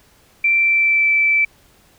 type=tone with pitch glide; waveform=sine; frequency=2349 to 2323 Hz; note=D7 to D7; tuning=0 to -20 cents; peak=-12 dBFS; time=0.44-1.45 s; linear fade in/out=5 ms; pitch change=-20 cents; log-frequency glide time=0.54-1.09 s; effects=pink hiss -53 dBFS RMS until 1.98 s